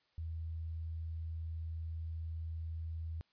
sine tone, 81.3 Hz, E2, 23 cents flat, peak -38 dBFS, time 0.18-3.21 s, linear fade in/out 0 ms, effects white hiss -75 dBFS RMS until 3.32 s + resampled to 11025 Hz

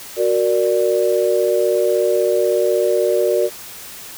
sine chord, Gb augmented, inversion none, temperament equal, 370 / 466.2 / 587.3 Hz, Gb4 / Bb4 / D5, 0 / 0 / 0 cents, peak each -18 dBFS, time 0.16-3.5 s, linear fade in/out 50 ms, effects white hiss -35 dBFS RMS until 4.17 s

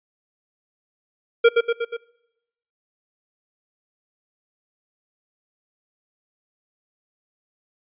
square tone with echo, 466.2 Hz, A#4, in tune, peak -10 dBFS, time 1.44-1.49 s, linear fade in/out 10 ms, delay 120 ms, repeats 4, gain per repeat -4 dB, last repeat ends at 1.97 s, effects noise-tail reverb RT60 0.9 s tail -23 dB re dry + resampled to 8000 Hz

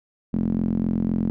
sawtooth tone with band-pass filter, 43.93 Hz, F1, 11 cents sharp, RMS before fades -23 dBFS, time 0.33-1.3 s, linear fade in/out 0 ms, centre 220 Hz, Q 4.7, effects none

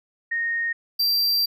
sine / square tone pair in turn, 1855 / 4710 Hz, A#6 / D8, -9 / +4 cents, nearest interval octave + major third, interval 1613 cents, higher second, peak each -22 / -19 dBFS, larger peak second, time 0.31-0.73 / 0.99-1.46 s, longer second, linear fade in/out 10 ms, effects none

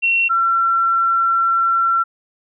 sine tone pair in turn, 2725 / 1355.4 Hz, F7 / E6, -43 / +48 cents, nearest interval octave, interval 1209 cents, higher first, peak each -13 dBFS, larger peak neither, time 0.02-0.29 / 0.29-2.04 s, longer second, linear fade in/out 20 ms, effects none

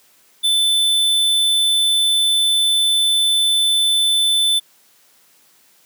square tone, 3520 Hz, A7, in tune, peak -14 dBFS, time 0.43-4.6 s, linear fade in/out 20 ms, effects white hiss -54 dBFS RMS until 5.85 s + high-pass 150 Hz 12 dB/octave

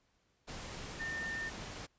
sine tone in noise, 1809 Hz, A6, 48 cents sharp, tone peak -37 dBFS, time 0.99-1.5 s, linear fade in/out 20 ms, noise pink, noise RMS -45 dBFS, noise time 0.47-1.87 s, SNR +5 dB, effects pink hiss -75 dBFS RMS until 1.98 s + resampled to 16000 Hz

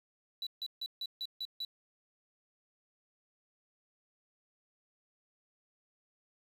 sine tone bursts, 3951 Hz, B7, in tune, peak -33 dBFS, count 7, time 0.42-1.649 s, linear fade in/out 2 ms, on 47 ms, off 150 ms, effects tanh soft clip ceiling -35 dBFS + 10-bit

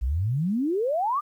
sine exponential sweep, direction up, 55.8 to 1244.5 Hz, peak -22 dBFS, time 0.01-1.21 s, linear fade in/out 20 ms, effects 10-bit

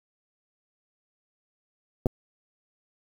clicks, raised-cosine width 2 ms, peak -10 / -12 dBFS, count 2, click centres 2.059 / 2.067 s, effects 7-bit

